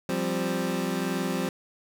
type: chord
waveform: 25% pulse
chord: F suspended second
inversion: none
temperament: equal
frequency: 174.61 / 196 / 261.6 Hz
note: F3 / G3 / C4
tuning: 0 / 0 / 0 cents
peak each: -27 dBFS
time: 0.09-1.49 s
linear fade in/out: 2 ms
effects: none